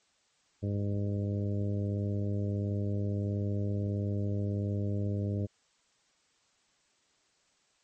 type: harmonic tone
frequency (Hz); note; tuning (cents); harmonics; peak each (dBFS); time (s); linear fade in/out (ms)
101.5; G#2; -39; 1 / 2 / 3 / 4 / 5 / 6; -30 / -36 / -40 / -42 / -44 / -46; 0.62-5.47; 20
effects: white hiss -70 dBFS RMS until 7.83 s + MP3 32 kbps